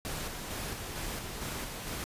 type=noise with tremolo; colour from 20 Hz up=pink; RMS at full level=-37 dBFS; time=0.05-2.04 s; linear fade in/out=0 ms; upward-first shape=square; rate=2.2 Hz; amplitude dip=30%; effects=resampled to 32000 Hz